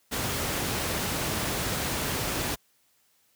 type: noise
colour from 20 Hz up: pink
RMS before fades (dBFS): -29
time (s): 0.11-2.56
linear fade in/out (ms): 20
effects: white hiss -67 dBFS RMS until 3.35 s + high-pass 60 Hz 12 dB/octave